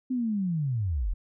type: linear sweep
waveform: sine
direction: down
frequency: 261.6 to 34.72 Hz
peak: -25 dBFS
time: 0.1-1.14 s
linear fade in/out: 10 ms
effects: none